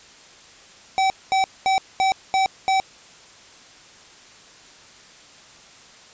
square tone bursts, 767 Hz, G5, 38 cents flat, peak -17 dBFS, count 6, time 0.98-2.8 s, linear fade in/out 0 ms, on 120 ms, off 220 ms, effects white hiss -47 dBFS RMS until 6.13 s + resampled to 16000 Hz

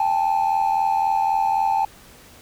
triangle ring-modulated tone, 836 Hz, G#5, 11 cents sharp, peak -11 dBFS, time 0-1.85 s, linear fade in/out 2 ms, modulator 41.9 Hz, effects tanh soft clip ceiling -12 dBFS + pink hiss -47 dBFS RMS until 2.41 s

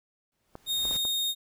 pink noise with exponential growth, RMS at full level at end -41 dBFS, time 0.32-0.97 s, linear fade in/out 1 ms, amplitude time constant 140 ms
clicks, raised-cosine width 1 ms, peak -26 dBFS, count 4, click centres 0.554 / 0.853 / 0.911 / 1.052 s
40% pulse tone, 3703 Hz, A#7, 12 cents flat, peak -25 dBFS, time 0.66-1.35 s, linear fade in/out 50 ms
effects none

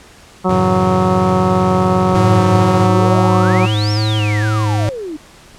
harmonic tone, 185 Hz, F#3, in tune, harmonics 1 / 2 / 3 / 4 / 5 / 6 / 7, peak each -15 / -18 / -20 / -21 / -22 / -23 / -23 dBFS, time 0.44-3.67 s, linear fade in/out 20 ms
square chord, F# minor seventh, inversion none, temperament equal, 92.5 / 110 / 138.59 / 164.81 Hz, F#2 / A2 / C#3 / E3, 0 / 0 / 0 / 0 cents, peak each -23 / -23 / -26 / -26 dBFS, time 0.49-2.87 s, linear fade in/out 5 ms
square tone with vibrato, 106.4 Hz, G#2, 42 cents sharp, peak -14 dBFS, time 2.15-4.89 s, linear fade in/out 0 ms, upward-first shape square, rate 2.2 Hz, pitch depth 23 cents each way
sine exponential two-way sweep, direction up then down, 289.5 to 5588 to 289.5 Hz, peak -22 dBFS, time 2.89-5.17 s, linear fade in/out 10 ms, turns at 3.92 s
effects pink hiss -42 dBFS RMS until 5.58 s + low-pass 9000 Hz 12 dB/octave

